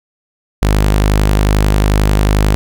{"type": "tone", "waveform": "sawtooth", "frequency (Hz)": 51.2, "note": "G#1", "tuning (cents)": -24, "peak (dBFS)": -5, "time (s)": [0.62, 2.55], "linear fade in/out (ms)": 0, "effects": []}